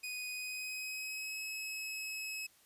sawtooth tone with pitch glide, 2489 to 2571 Hz, D#7 to E7, 0 to -44 cents, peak -36 dBFS, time 0.03-2.47 s, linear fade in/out 10 ms, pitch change +56 cents, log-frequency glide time 0.29-1.41 s, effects white hiss -66 dBFS RMS until 2.65 s + resampled to 32000 Hz

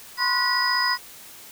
sine tone cluster, 1007 / 1062 / 1462 / 1938 / 4985 Hz, B5 / C6 / F#6 / B6 / D#8, +33 / +25 / -21 / -33 / +2 cents, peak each -27 / -27 / -29 / -25 / -24 dBFS, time 0.17-0.98 s, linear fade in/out 50 ms, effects white hiss -44 dBFS RMS until 1.51 s

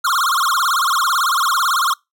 square tone with vibrato, 1229 Hz, D#6, 22 cents flat, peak -15 dBFS, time 0.04-1.94 s, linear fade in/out 10 ms, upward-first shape sine, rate 18 Hz, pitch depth 280 cents each way, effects noise-tail reverb RT60 0.2 s tail -25 dB re dry

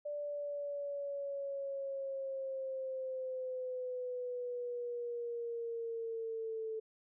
sine linear sweep, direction down, 587.3 to 439.6 Hz, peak -37 dBFS, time 0.05-6.8 s, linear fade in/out 10 ms, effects none

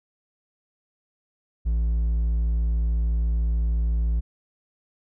sine tone with hard clipping, 56.9 Hz, A#1, 41 cents flat, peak -21 dBFS, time 1.65-4.21 s, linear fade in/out 20 ms, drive 3 dB, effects none

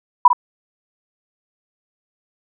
sine tone with echo, 982 Hz, B5, 10 cents flat, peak -3 dBFS, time 0.25-0.28 s, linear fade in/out 5 ms, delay 51 ms, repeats 1, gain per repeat -9 dB, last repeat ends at 0.331 s, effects none

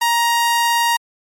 sawtooth tone, 939 Hz, A#5, 12 cents sharp, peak -10 dBFS, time 0.01-0.97 s, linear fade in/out 10 ms, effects MP3 64 kbps

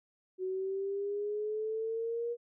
sine exponential sweep, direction up, 370 to 477.3 Hz, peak -32 dBFS, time 0.38-2.37 s, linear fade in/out 50 ms, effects none

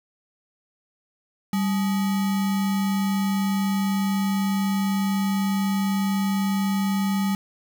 sine tone with sample-and-hold, 196 Hz, G3, in tune, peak -20 dBFS, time 1.53-7.35 s, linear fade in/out 2 ms, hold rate 1050 Hz, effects none

